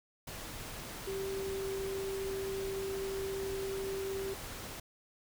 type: tone in noise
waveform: sine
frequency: 388.5 Hz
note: G4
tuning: 16 cents flat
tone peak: -35 dBFS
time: 1.07-4.34 s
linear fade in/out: 5 ms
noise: pink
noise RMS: -44 dBFS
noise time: 0.27-4.8 s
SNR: +6 dB
effects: none